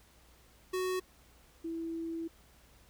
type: tone pair in turn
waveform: square / sine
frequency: 370 / 329.6 Hz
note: F#4 / E4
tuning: 0 / 0 cents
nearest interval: major second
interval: 200 cents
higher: first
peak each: -32 / -35 dBFS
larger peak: first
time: 0.73-1 / 1.64-2.28 s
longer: second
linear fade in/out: 10 ms
effects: added 60 Hz sine -64 dBFS peak until 2.89 s + pink hiss -63 dBFS RMS until 2.89 s